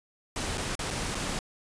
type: noise with dropouts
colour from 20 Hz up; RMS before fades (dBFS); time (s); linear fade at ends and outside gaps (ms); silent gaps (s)
pink; -32; 0.36-1.39; 1; 0.574-0.579 / 0.753-0.792 / 0.905-0.909 / 1.147-1.152
effects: resampled to 22050 Hz